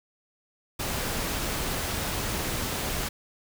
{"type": "noise", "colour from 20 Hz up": "pink", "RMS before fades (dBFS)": -30, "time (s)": [0.79, 3.09], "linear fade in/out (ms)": 10, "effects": []}